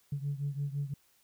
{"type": "beating tone pair", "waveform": "sine", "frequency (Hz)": [140.5, 146.4], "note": ["C#3", "D3"], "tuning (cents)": [24, -5], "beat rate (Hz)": 5.9, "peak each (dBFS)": [-33, -36], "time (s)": [0.12, 0.94], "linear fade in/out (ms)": 5, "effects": ["tanh soft clip ceiling -26 dBFS", "white hiss -68 dBFS RMS until 1.23 s"]}